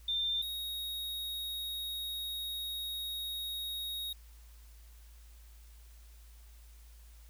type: tone pair in turn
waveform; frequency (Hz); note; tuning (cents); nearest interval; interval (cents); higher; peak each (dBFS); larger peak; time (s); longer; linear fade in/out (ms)
sine / square; 3592 / 3760; A7 / A#7; +35 / +14; minor second; 79; second; -30 / -37; first; 0.08-0.42 / 0.42-4.13; second; 5
effects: added 56 Hz sine -52 dBFS peak until 7.29 s + white hiss -64 dBFS RMS until 7.29 s

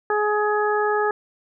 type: harmonic tone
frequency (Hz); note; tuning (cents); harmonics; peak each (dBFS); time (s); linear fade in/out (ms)
420; G#4; +19; 1 / 2 / 3 / 4; -21 / -24 / -26 / -27; 0.1-1.11; 2
effects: none

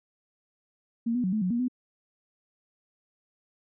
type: tone with pitch steps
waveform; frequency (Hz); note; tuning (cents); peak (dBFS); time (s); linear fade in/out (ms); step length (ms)
sine; 231.7 / 246.3 / 185.5 / 216 / 182.4 / 237.1 / 251.4; A#3 / B3 / F#3 / A3 / F#3 / A#3 / B3; -10 / -5 / +5 / -32 / -24 / +30 / +31; -24; 1.06-1.683; 10; 89
effects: none

